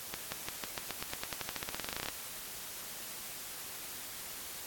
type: accelerating click train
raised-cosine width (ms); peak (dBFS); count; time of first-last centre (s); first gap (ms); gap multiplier
0.2; -18; 25; 0.14-2.086; 180; 0.92
effects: white hiss -44 dBFS RMS until 4.66 s + AAC 64 kbps